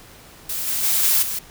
blue noise with level steps, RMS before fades -26 / -23 / -19 / -17 / -26 dBFS, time 0.49-1.39 s, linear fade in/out 5 ms, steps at 0.67 / 0.83 / 1.03 / 1.22 s, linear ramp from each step 10 ms, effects pink hiss -45 dBFS RMS until 1.5 s

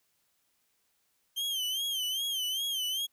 40% pulse tone with vibrato, 3136 Hz, G7, in tune, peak -29 dBFS, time 1.36-3.07 s, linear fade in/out 20 ms, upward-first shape sine, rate 2.5 Hz, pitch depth 98 cents each way, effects white hiss -74 dBFS RMS until 3.12 s

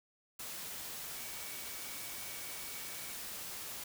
sine tone in noise, 2265 Hz, C#7, 37 cents sharp, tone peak -54 dBFS, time 1.16-3.13 s, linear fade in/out 5 ms, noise white, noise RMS -44 dBFS, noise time 0.39-3.84 s, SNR -13 dB, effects none

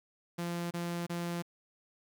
sawtooth tone bursts, 172.2 Hz, F3, 24 cents flat, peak -30 dBFS, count 3, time 0.38-1.424 s, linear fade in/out 10 ms, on 330 ms, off 27 ms, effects 11-bit

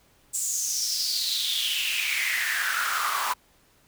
pink noise with high-pass filter sweep, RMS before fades -27 dBFS, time 0.33-3.34 s, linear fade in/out 20 ms, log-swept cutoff 7800 to 1000 Hz, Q 6.1, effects pink hiss -61 dBFS RMS until 3.87 s

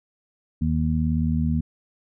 harmonic tone, 78.6 Hz, D#2, 18 cents sharp, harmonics 1 / 2 / 3, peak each -24 / -24 / -24 dBFS, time 0.61-1.61 s, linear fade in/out 10 ms, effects none

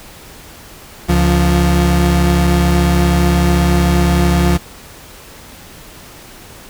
35% pulse tone pair together, 70.67 / 174.61 Hz, C#2 / F3, +34 / 0 cents, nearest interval octave + major third, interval 1566 cents, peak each -11 dBFS, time 1.08-4.58 s, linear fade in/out 20 ms, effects pink hiss -37 dBFS RMS until 6.69 s

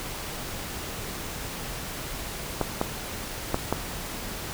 clicks, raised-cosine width 1 ms, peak -9 dBFS, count 4, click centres 2.613 / 2.814 / 3.544 / 3.726 s, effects pink hiss -35 dBFS RMS until 4.53 s

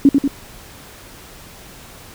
sine tone with echo, 278.4 Hz, C#4, 8 cents sharp, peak -5 dBFS, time 0.05-0.09 s, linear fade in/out 2 ms, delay 94 ms, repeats 2, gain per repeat -4 dB, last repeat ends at 0.278 s, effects pink hiss -40 dBFS RMS until 2.14 s

